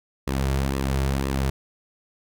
sawtooth tone with flanger, 67.5 Hz, C#2, 45 cents flat, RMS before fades -24 dBFS, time 0.27-1.5 s, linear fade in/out 5 ms, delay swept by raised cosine 1.3 to 4 ms, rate 2 Hz, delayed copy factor -0.55, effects none

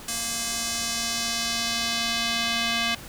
square tone with band-pass filter sweep, 232 Hz, A#3, 8 cents flat, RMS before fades -27 dBFS, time 0.08-2.95 s, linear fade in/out 5 ms, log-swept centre 8000 to 3100 Hz, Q 1.3, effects pink hiss -42 dBFS RMS until 3.08 s

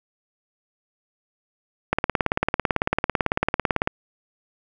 click train, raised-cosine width 0.5 ms, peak -4 dBFS, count 36, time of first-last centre 1.93-3.874 s, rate 18 Hz, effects none

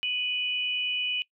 sine tone pair together, 2489 / 2960 Hz, D#7 / F#7, 0 / 0 cents, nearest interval minor third, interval 300 cents, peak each -30 / -28 dBFS, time 0.03-1.22 s, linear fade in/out 0 ms, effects noise-tail reverb RT60 0.1 s tail -21 dB re dry

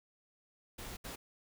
pink noise bursts at uneven times, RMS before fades -45 dBFS, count 2, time 0.78-0.97 / 1.04-1.16 s, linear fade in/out 10 ms, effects none

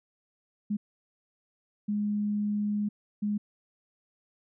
sine tone bursts at uneven times, 207.7 Hz, G#3, in tune, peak -26 dBFS, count 3, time 0.7-0.77 / 1.88-2.89 / 3.22-3.38 s, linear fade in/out 10 ms, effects none

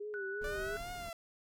sine tone with vibrato, 404.4 Hz, G#4, 46 cents flat, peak -39 dBFS, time 0-0.77 s, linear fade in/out 10 ms, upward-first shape sine, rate 2.8 Hz, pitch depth 80 cents each way
sine tone, 1480 Hz, F#6, in tune, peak -40 dBFS, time 0.14-0.77 s, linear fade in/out 0 ms
brown noise, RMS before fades -47 dBFS, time 0.41-1.1 s, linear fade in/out 10 ms
sawtooth exponential two-way sweep, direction up then down, 581 to 722 to 668 Hz, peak -38 dBFS, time 0.44-1.13 s, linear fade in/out 2 ms, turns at 0.92 s
effects none

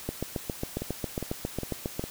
two click trains, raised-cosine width 2 ms, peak -19 / -16 dBFS, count 4 / 15, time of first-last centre 0.82-2.04 / 0.09-1.995 s, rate 2.46 / 7.35 Hz, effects white hiss -43 dBFS RMS until 2.1 s

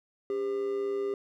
triangle tone with amplitude modulation, 400.2 Hz, G4, 36 cents sharp, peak -24 dBFS, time 0.3-1.14 s, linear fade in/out 2 ms, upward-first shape sine, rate 116 Hz, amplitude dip 50%, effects none

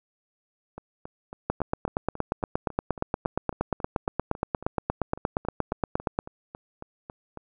two click trains, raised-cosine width 1 ms, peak -24 / -10 dBFS, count 25 / 41, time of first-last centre 0.78-7.373 / 1.5-6.189 s, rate 3.64 / 8.53 Hz, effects none

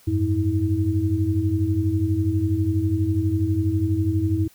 sine tone cluster, 90.7 / 102.9 / 321 Hz, F#2 / G#2 / E4, -34 / -16 / -46 cents, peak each -23 dBFS, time 0.07-4.48 s, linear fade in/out 10 ms, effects white hiss -54 dBFS RMS until 4.54 s

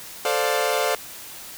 sawtooth chord, D minor seventh, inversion second, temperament equal with one note detuned, 440 / 523.3 / 587.3 / 707 Hz, A4 / C5 / D5 / F5, 0 / 0 / 0 / +21 cents, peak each -22 dBFS, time 0.25-0.95 s, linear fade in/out 2 ms, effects white hiss -39 dBFS RMS until 1.57 s

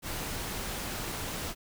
pink noise, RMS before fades -36 dBFS, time 0.02-1.55 s, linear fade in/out 50 ms, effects none

